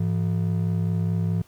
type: ring-modulated tone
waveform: triangle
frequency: 136.3 Hz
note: C#3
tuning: 29 cents flat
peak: -16 dBFS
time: 0-1.42 s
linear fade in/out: 5 ms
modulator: 32.4 Hz
effects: pink hiss -57 dBFS RMS until 1.47 s